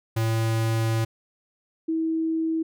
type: tone pair in turn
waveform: square / sine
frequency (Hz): 112.6 / 323.1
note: A2 / E4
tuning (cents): +40 / -35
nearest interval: octave + tritone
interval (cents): 1825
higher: second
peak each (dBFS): -22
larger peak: neither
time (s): 0.16-1.05 / 1.88-2.63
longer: first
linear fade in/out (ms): 10
effects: none